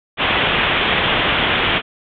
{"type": "low-pass noise", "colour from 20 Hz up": "white", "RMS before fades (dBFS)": -17, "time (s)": [0.17, 1.82], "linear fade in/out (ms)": 50, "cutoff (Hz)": 3500, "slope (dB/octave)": 96, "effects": []}